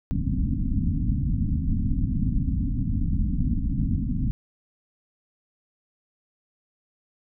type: low-pass noise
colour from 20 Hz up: pink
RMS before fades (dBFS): -24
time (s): 0.11-4.31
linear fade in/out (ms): 0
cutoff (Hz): 280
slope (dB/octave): 96
effects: none